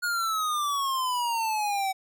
square exponential sweep, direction down, 1448 to 758 Hz, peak -26 dBFS, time 0.02-1.93 s, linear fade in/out 20 ms, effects none

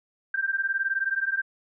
sine beating tone pair, 1568 / 1587 Hz, G6 / G6, 0 / +21 cents, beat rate 19 Hz, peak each -27 dBFS, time 0.34-1.42 s, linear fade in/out 5 ms, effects none

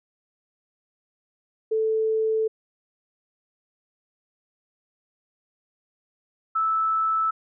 sine tone pair in turn, 440 / 1312.4 Hz, A4 / E6, 0 / -8 cents, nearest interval octave + perfect fifth, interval 1892 cents, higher second, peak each -20 dBFS, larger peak neither, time 1.71-2.48 / 6.55-7.31 s, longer first, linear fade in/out 10 ms, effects none

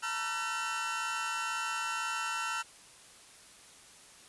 30% pulse tone cluster, 892 / 954 / 1351 / 1514 Hz, A5 / A#5 / E6 / F#6, +23 / +40 / +42 / +39 cents, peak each -39 / -40 / -32 / -37 dBFS, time 0.02-2.63 s, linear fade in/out 20 ms, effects white hiss -55 dBFS RMS until 4.28 s + resampled to 24000 Hz

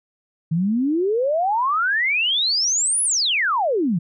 sine exponential two-way sweep, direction up then down, 154.8 to 10548 to 154.8 Hz, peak -17 dBFS, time 0.51-3.99 s, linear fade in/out 10 ms, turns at 3.03 s, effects none

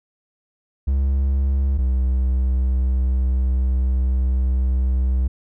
triangle tone pair in turn, 67.8 / 63.99 Hz, C#2 / C2, -38 / -38 cents, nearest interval minor second, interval 100 cents, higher first, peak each -14 dBFS, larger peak neither, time 0.87-1.78 / 1.78-5.28 s, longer second, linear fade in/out 10 ms, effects none

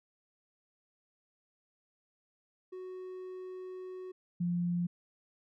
triangle / sine tone pair in turn, 370 / 174.62 Hz, F#4 / F3, 0 / 0 cents, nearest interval octave + minor second, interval 1300 cents, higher first, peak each -39 / -29 dBFS, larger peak second, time 2.72-4.12 / 4.4-4.87 s, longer first, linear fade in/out 10 ms, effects none

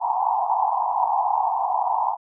pink band-pass noise, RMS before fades -22 dBFS, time 0-2.17 s, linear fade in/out 50 ms, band 730 to 1000 Hz, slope 96 dB/octave, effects none

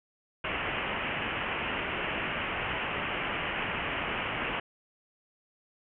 white low-pass noise, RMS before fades -33 dBFS, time 0.44-4.6 s, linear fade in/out 5 ms, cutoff 3000 Hz, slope 96 dB/octave, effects none

